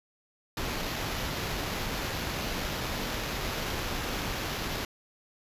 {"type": "noise with sample-and-hold", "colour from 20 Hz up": "pink", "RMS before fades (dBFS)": -33, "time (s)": [0.57, 4.85], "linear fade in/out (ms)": 2, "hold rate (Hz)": 8820, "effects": ["resampled to 32000 Hz"]}